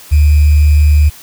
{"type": "tone with sample-and-hold", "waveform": "sine", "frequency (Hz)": 74.5, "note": "D2", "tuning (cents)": 25, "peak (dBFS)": -4, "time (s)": [0.11, 1.1], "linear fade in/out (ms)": 20, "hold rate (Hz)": 2450, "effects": ["white hiss -36 dBFS RMS until 1.22 s"]}